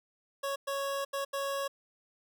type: tone bursts at uneven times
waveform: 25% pulse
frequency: 554 Hz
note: C#5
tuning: 1 cent flat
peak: -28 dBFS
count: 4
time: 0.43-0.56 / 0.67-1.05 / 1.13-1.25 / 1.33-1.68 s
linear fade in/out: 10 ms
effects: none